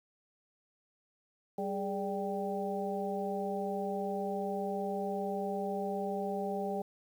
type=harmonic tone with a mistuned harmonic; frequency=196 Hz; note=G3; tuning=in tune; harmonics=1 / 2 / 3 / 4; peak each=-38 / -37 / -39 / -38 dBFS; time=1.58-6.82 s; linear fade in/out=5 ms; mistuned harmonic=2; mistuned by=+81 cents; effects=10-bit